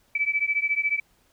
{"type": "beating tone pair", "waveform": "sine", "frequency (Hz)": [2299, 2313], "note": ["D7", "D7"], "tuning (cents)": [-37, -27], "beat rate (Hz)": 14, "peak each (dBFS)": -25, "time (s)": [0.15, 1], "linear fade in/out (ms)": 5, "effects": ["pink hiss -64 dBFS RMS until 1.32 s"]}